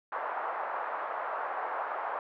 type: band-pass noise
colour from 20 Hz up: pink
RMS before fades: -35 dBFS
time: 0.12-2.19 s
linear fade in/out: 2 ms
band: 640 to 1400 Hz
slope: 24 dB/octave
effects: none